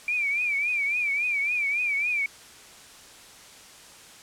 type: tone with vibrato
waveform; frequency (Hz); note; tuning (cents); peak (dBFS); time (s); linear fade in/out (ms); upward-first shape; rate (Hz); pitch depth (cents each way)
sine; 2349; D7; 0; -23; 0.08-2.26; 2; triangle; 3.6; 120
effects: white hiss -48 dBFS RMS until 4.22 s + low-pass 9000 Hz 12 dB/octave